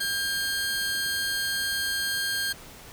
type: tone pair together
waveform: sawtooth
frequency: 1600 / 4299 Hz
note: G6 / C8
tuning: +35 / +46 cents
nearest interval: octave + perfect fourth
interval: 1711 cents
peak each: -24 / -28 dBFS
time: 0-2.53 s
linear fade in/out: 10 ms
effects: pink hiss -46 dBFS RMS until 2.92 s